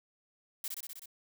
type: noise with echo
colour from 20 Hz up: blue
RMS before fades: -37 dBFS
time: 0.64-0.68 s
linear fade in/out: 2 ms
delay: 63 ms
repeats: 6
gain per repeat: -2 dB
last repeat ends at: 1.058 s
effects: none